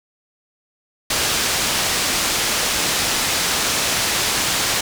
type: low-pass noise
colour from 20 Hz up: white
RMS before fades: -20 dBFS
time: 1.1-4.81 s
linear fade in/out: 5 ms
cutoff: 7000 Hz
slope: 12 dB/octave
effects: none